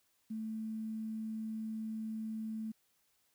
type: tone with quantisation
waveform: sine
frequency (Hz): 220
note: A3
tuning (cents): 0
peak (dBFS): -37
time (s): 0.3-2.72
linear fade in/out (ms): 10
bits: 11
effects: white hiss -75 dBFS RMS until 3.34 s